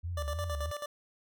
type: tone with vibrato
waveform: sine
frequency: 79.2 Hz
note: D#2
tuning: 31 cents sharp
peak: -33 dBFS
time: 0.03-0.72 s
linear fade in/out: 20 ms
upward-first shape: sine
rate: 3.1 Hz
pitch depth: 190 cents each way
type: tone with tremolo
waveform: 25% pulse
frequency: 587.3 Hz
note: D5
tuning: in tune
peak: -31 dBFS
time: 0.17-0.86 s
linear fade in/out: 5 ms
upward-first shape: square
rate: 9.2 Hz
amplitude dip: 70%
effects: none